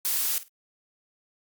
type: noise with echo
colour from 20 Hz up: blue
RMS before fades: -26 dBFS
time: 0.05-0.38 s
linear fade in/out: 0 ms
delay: 51 ms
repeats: 2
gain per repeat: -15 dB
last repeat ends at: 0.482 s
effects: Opus 48 kbps